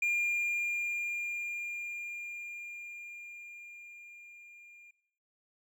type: tone with level ramp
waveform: triangle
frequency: 2406 Hz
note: D7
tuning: 41 cents sharp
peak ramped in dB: -25 to -51 dBFS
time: 0.02-4.91 s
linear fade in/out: 5 ms
effects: noise-tail reverb RT60 0.7 s tail -18 dB re dry